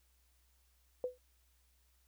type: tone with exponential decay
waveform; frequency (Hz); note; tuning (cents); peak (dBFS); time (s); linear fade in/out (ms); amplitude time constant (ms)
sine; 501; B4; +25; -30; 1.04-1.18; 1; 30
effects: added 62 Hz sine -70 dBFS peak until 2.07 s + white hiss -75 dBFS RMS until 2.07 s